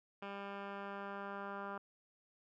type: tone with low-pass filter sweep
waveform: 10% pulse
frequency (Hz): 199.3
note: G3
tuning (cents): +29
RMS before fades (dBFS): -45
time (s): 0.22-1.78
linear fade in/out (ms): 5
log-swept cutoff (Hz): 2200 to 1400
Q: 2.8
effects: none